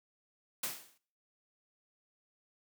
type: noise with exponential decay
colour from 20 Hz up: white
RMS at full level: -33 dBFS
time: 0.63-0.98 s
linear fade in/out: 5 ms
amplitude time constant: 74 ms
effects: noise-tail reverb RT60 0.5 s tail -21 dB re dry + high-pass 150 Hz 12 dB/octave